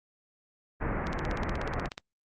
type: low-pass noise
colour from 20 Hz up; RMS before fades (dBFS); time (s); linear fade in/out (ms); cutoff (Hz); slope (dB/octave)
pink; -32; 0.8-1.89; 20; 2100; 48
type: click train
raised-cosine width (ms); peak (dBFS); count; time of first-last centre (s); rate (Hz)
0.2; -20; 16; 1.07-1.979; 16.5
effects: Opus 48 kbps